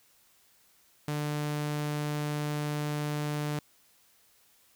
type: tone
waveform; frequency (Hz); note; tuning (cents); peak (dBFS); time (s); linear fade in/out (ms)
sawtooth; 148.6; D3; +21; -26; 1.08-3.59; 2
effects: white hiss -64 dBFS RMS until 4.75 s